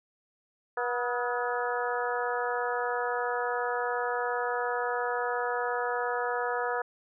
harmonic tone with a mistuned harmonic, 242.9 Hz, B3, 29 cents flat, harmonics 2 / 3 / 4 / 5 / 6 / 7, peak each -32 / -34 / -35 / -36 / -37 / -37 dBFS, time 0.77-6.82 s, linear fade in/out 5 ms, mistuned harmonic 5, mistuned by +64 cents, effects none

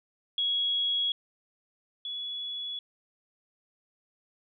sine tone pair in turn, 3330 / 3392 Hz, G#7 / G#7, +4 / +36 cents, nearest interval unison, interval 32 cents, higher second, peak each -25 / -33 dBFS, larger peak first, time 0.38-1.12 / 2.05-2.79 s, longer neither, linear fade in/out 2 ms, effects none

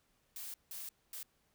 blue noise bursts at uneven times, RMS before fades -45 dBFS, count 3, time 0.36-0.54 / 0.71-0.89 / 1.13-1.23 s, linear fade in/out 2 ms, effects pink hiss -75 dBFS RMS until 1.54 s

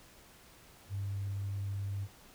sine tone, 99.1 Hz, G2, 19 cents sharp, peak -33 dBFS, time 0.89-2.08 s, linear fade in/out 50 ms, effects tanh soft clip ceiling -29 dBFS + pink hiss -58 dBFS RMS until 2.34 s

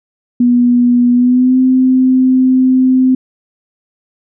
sine tone with pitch glide, 243.5 to 258 Hz, B3 to C4, -24 to -24 cents, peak -6 dBFS, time 0.4-3.15 s, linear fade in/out 5 ms, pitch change +100 cents, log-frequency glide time 1.12-1.58 s, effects none

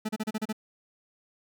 40% pulse tone bursts, 216.7 Hz, A3, 26 cents flat, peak -27 dBFS, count 7, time 0.05-0.528 s, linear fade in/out 10 ms, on 40 ms, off 33 ms, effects none

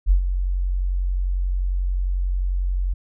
sine tone with ADSR envelope, 45.62 Hz, F#1, 24 cents flat, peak -10 dBFS, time 0.06-2.94 s, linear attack 46 ms, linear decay 100 ms, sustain -9 dB, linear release 11 ms, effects none

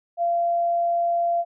sine tone, 687 Hz, F5, 29 cents flat, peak -19 dBFS, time 0.17-1.45 s, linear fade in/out 50 ms, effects none

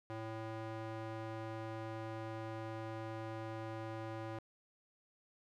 square tone with band-pass filter, 111.3 Hz, A2, 20 cents sharp, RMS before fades -44 dBFS, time 0.1-4.39 s, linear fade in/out 0 ms, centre 690 Hz, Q 0.63, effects none

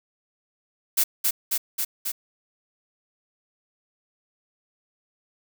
blue noise with echo, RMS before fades -20 dBFS, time 0.97-1.04 s, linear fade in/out 10 ms, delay 270 ms, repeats 4, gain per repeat -2 dB, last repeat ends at 2.12 s, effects none

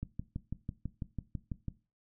click train, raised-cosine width 5 ms, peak -24 dBFS, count 11, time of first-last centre 0.03-1.683 s, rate 6.05 Hz, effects noise-tail reverb RT60 0.3 s tail -17 dB re dry

